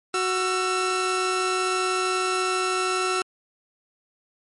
sawtooth tone pair together, 370.1 / 1339.6 Hz, F#4 / E6, 0 / +27 cents, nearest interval octave + minor seventh, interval 2227 cents, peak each -21 dBFS, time 0.14-3.22 s, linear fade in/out 2 ms, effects MP3 48 kbps

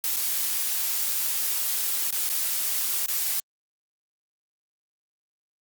blue noise with dropouts, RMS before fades -26 dBFS, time 0.04-3.4 s, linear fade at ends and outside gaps 1 ms, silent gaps 0.163-0.167 / 2.107-2.125 / 2.292-2.299 / 3.061-3.083 s, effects Opus 48 kbps

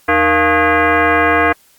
sine tone with frequency modulation, 470.7 Hz, A#4, 17 cents sharp, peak -9 dBFS, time 0.08-1.53 s, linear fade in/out 10 ms, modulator 389 Hz, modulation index 4.2, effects white hiss -51 dBFS RMS until 1.78 s + Opus 48 kbps

